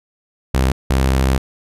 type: tone pair in turn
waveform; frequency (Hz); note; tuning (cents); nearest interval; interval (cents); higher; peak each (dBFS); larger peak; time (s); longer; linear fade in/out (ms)
sawtooth; 65.41 / 65.94; C2 / C2; 0 / +14; unison; 14; second; -9 / -9; neither; 0.54-0.72 / 0.9-1.38; second; 5
effects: resampled to 32000 Hz